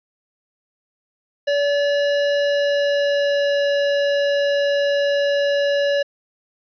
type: tone with pitch glide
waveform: square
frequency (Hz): 573 to 569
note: D5 to C#5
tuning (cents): -43 to +45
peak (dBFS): -17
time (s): 1.47-6.03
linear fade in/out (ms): 10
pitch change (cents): -12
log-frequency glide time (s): 2.35-3.68
effects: resampled to 11025 Hz + 9-bit